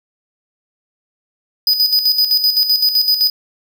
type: tone with tremolo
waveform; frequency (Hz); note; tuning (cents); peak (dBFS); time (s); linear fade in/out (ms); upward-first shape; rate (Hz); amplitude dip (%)
square; 4978; D#8; 0; -10; 1.67-3.3; 2; square; 7.8; 60
effects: none